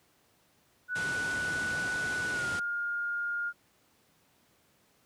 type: tone with pitch glide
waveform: sine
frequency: 1480 to 1415.6 Hz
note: F#6 to F6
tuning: 0 to +23 cents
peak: -30 dBFS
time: 0.88-3.53 s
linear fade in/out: 50 ms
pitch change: -77 cents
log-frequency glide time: 2.32-2.47 s
type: low-pass noise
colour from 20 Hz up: pink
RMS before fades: -39 dBFS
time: 0.95-2.6 s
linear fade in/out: 10 ms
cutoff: 10000 Hz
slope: 48 dB/octave
effects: pink hiss -67 dBFS RMS until 5.05 s + high-pass 100 Hz 12 dB/octave